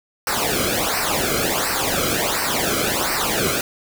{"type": "noise with flanger", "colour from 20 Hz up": "pink", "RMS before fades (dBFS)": -21, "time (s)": [0.27, 3.61], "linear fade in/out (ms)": 2, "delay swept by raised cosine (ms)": [0.29, 1.12], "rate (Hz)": 1.4, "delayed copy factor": -0.85, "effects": []}